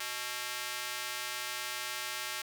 square tone with high-pass filter, 123.47 Hz, B2, in tune, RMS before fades -38 dBFS, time 0-2.42 s, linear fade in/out 5 ms, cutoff 1700 Hz, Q 0.73, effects none

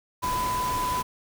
sine tone in noise, 1000 Hz, B5, 21 cents sharp, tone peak -25 dBFS, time 0.22-1.03 s, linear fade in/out 20 ms, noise pink, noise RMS -33 dBFS, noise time 0.22-1.03 s, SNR +5 dB, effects none

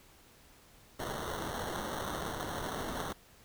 white noise with sample-and-hold, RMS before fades -38 dBFS, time 0.99-3.13 s, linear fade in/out 10 ms, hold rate 2450 Hz, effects pink hiss -60 dBFS RMS until 3.44 s

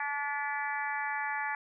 harmonic tone with a mistuned harmonic, 288.2 Hz, D4, 33 cents flat, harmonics 3 / 4 / 5 / 6 / 7 / 8, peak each -35 / -42 / -42 / -36 / -39 / -43 dBFS, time 0-1.55 s, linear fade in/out 2 ms, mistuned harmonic 7, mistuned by -22 cents, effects none

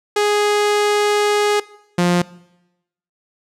sawtooth tone pair in turn, 415.2 / 176.09 Hz, G#4 / F3, 0 / +15 cents, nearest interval octave + minor third, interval 1485 cents, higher first, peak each -10 / -9 dBFS, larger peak second, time 0.16-1.6 / 1.98-2.22 s, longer first, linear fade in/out 5 ms, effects noise-tail reverb RT60 0.9 s tail -21 dB re dry + low-pass 9000 Hz 12 dB/octave

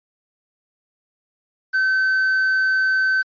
triangle tone with quantisation, 1535 Hz, G6, 37 cents flat, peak -14 dBFS, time 1.73-3.23 s, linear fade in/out 20 ms, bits 7, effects resampled to 11025 Hz

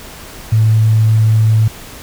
sine tone, 110 Hz, A2, in tune, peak -7 dBFS, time 0.52-1.68 s, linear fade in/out 5 ms, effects pink hiss -33 dBFS RMS until 2.02 s

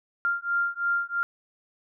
sine beating tone pair, 1393 / 1396 Hz, F6 / F6, -5 / -1 cents, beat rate 3 Hz, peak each -27 dBFS, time 0.25-1.23 s, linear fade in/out 0 ms, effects none

